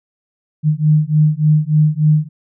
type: beating tone pair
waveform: sine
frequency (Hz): 151.2 / 154.6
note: D#3 / D#3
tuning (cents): -49 / -11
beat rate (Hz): 3.4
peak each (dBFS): -13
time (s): 0.63-2.29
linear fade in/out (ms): 50
effects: none